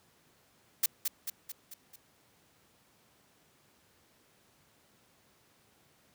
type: noise with echo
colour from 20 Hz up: blue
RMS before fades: -26 dBFS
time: 0.83-0.86 s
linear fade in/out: 5 ms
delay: 220 ms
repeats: 5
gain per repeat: -5 dB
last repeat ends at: 1.96 s
effects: pink hiss -66 dBFS RMS until 6.14 s + high-pass 100 Hz 12 dB/octave

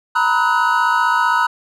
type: chord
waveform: triangle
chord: B major seventh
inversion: third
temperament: equal with one note detuned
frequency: 932.3 / 987.8 / 1277.3 / 1480 Hz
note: A#5 / B5 / D#6 / F#6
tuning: 0 / 0 / +45 / 0 cents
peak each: -17 dBFS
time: 0.15-1.47 s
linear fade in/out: 10 ms
effects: none

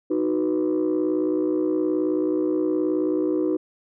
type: chord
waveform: sine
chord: B major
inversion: first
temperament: equal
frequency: 311.1 / 370 / 493.9 Hz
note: D#4 / F#4 / B4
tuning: 0 / 0 / 0 cents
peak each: -21 / -23 / -27 dBFS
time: 0.1-3.57 s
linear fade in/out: 10 ms
effects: tanh soft clip ceiling -15 dBFS

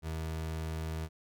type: tone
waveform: 30% pulse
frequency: 79.9 Hz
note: D#2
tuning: 47 cents sharp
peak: -32 dBFS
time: 0.02-1.09 s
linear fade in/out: 50 ms
effects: none

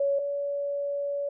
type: tone pair in turn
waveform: sine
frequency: 560 / 568.1 Hz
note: C#5 / C#5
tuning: +18 / +42 cents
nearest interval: unison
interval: 24 cents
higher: second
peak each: -22 / -27 dBFS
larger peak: first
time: 0-0.19 / 0.19-1.29 s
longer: second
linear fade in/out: 5 ms
effects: none

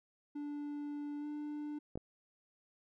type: tone with pitch glide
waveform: triangle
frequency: 291.8 to 296.7 Hz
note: D4 to D4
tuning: -11 to +18 cents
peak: -37 dBFS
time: 0.35-1.79 s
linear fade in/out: 10 ms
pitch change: +29 cents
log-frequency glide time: 1.19-1.26 s
type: clicks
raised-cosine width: 2 ms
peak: -28 dBFS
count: 2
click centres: 1.956 / 1.975 s
effects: none

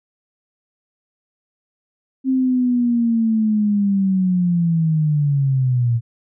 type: linear sweep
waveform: sine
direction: down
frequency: 265.1 to 114.7 Hz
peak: -14 dBFS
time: 2.24-6.01 s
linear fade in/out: 50 ms
effects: none

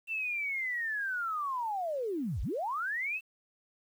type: linear two-way sweep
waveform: sine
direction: down then up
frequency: 2705 to 38.89 to 2705 Hz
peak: -31 dBFS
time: 0.07-3.21 s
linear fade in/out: 50 ms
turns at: 2.42 s
effects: 10-bit

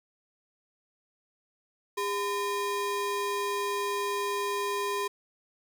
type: ring-modulated tone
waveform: square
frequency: 710 Hz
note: F5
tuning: 28 cents sharp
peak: -26 dBFS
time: 1.97-5.08 s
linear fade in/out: 10 ms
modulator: 305 Hz
effects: none

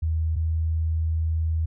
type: tone pair in turn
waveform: sine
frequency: 80.1 / 80.48 Hz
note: E2 / E2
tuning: -49 / -41 cents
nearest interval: unison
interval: 8 cents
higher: second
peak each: -21 dBFS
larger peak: neither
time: 0.02-0.36 / 0.36-1.66 s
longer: second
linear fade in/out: 10 ms
effects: none

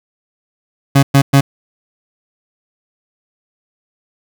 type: tone bursts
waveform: 30% pulse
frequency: 138.59 Hz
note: C#3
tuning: in tune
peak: -3 dBFS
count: 3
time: 0.95-1.41 s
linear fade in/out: 10 ms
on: 80 ms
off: 110 ms
effects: none

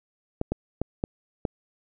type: clicks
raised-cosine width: 2 ms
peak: -12 dBFS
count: 5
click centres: 0.414 / 0.52 / 0.816 / 1.039 / 1.452 s
effects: none

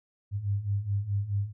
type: beating tone pair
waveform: sine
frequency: 98 / 102.7 Hz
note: G2 / G#2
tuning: 0 / -19 cents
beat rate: 4.7 Hz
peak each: -32 / -28 dBFS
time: 0.31-1.53 s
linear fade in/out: 50 ms
effects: none

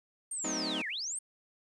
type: linear two-way sweep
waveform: sine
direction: down then up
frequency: 8870 to 1661.2 to 8870 Hz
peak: -34 dBFS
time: 0.31-1.19 s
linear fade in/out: 5 ms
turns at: 0.88 s
type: chord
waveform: sawtooth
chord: F# diminished seventh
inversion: none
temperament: equal with one note detuned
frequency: 185 / 220 / 258.5 / 311.1 Hz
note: F#3 / A3 / C4 / Eb4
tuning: 0 / 0 / -21 / 0 cents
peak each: -40 / -38 / -36 / -34 dBFS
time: 0.44-0.82 s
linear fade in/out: 5 ms
effects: resampled to 22050 Hz + 11-bit

